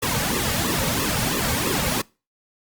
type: noise with flanger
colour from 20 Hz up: pink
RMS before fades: -23 dBFS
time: 0.02-2.02 s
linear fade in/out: 10 ms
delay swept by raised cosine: 1.3 to 3 ms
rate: 3 Hz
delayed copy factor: -0.95
effects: noise-tail reverb RT60 0.3 s tail -24 dB re dry + Opus 48 kbps